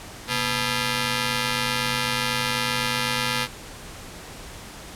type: ring-modulated tone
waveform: 5% pulse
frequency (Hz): 370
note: F#4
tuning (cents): 0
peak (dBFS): -8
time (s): 0.27-3.48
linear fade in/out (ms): 50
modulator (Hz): 609
effects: pink hiss -40 dBFS RMS until 4.95 s + low-pass 11000 Hz 12 dB/octave